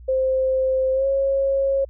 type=tone with pitch glide; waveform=sine; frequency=523.3 to 544.9 Hz; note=C5 to C#5; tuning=0 to -30 cents; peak=-17 dBFS; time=0.08-1.85 s; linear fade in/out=10 ms; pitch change=+70 cents; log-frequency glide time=0.93-1.06 s; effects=added 60 Hz sine -39 dBFS peak until 1.89 s